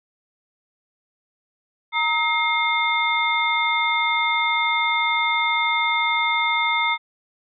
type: tone cluster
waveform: sine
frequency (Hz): 931 / 1278 / 2130 / 3587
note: A#5 / D#6 / C7 / A7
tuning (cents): -2 / +46 / +30 / +33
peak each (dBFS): -23 / -27 / -21 / -27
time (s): 1.92-6.98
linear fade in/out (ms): 50
effects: none